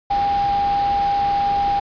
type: tone in noise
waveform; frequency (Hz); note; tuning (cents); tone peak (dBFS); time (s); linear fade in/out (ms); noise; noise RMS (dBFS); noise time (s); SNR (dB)
sine; 804; G5; +44; -16; 0.1-1.8; 10; pink; -31; 0.1-1.8; +12
effects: resampled to 11025 Hz